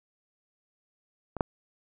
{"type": "clicks", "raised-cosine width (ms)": 1, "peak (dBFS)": [-21, -10], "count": 2, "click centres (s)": [1.367, 1.408], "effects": []}